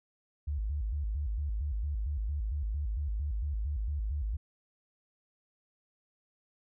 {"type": "tone with vibrato", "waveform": "sine", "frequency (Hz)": 62.1, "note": "B1", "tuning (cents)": 10, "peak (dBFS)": -30, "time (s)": [0.47, 4.37], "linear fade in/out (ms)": 10, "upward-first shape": "square", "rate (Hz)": 4.4, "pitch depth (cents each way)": 280, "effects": []}